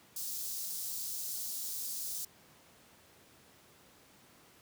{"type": "high-pass noise", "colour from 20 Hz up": "white", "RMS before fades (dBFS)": -39, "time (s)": [0.16, 2.25], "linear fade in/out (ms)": 5, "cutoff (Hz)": 4500, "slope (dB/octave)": 24, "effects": ["pink hiss -61 dBFS RMS until 4.61 s", "high-pass 100 Hz 12 dB/octave"]}